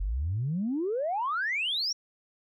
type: exponential sweep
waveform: sine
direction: up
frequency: 42.44 to 5770 Hz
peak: -26 dBFS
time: 0-1.93 s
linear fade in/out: 10 ms
effects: tanh soft clip ceiling -22 dBFS